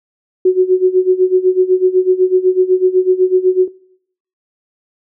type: tone with tremolo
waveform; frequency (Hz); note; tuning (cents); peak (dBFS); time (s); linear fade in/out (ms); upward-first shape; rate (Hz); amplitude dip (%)
sine; 370; F#4; 0; -5; 0.45-3.68; 5; sine; 8; 80
effects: noise-tail reverb RT60 0.7 s tail -22 dB re dry